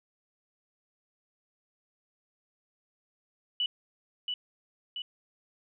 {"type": "tone with echo", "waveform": "sine", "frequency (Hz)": 2960, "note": "F#7", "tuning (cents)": 0, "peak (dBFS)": -26, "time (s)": [3.6, 3.66], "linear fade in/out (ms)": 2, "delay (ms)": 680, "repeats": 2, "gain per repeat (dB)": -4, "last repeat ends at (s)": 5.02, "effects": []}